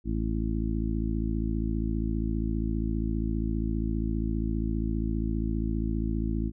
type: harmonic tone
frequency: 55 Hz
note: A1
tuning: in tune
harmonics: 1 / 2 / 3 / 4 / 5 / 6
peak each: -29 / -34 / -36 / -33 / -36 / -36 dBFS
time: 0.04-6.52 s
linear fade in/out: 50 ms
effects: none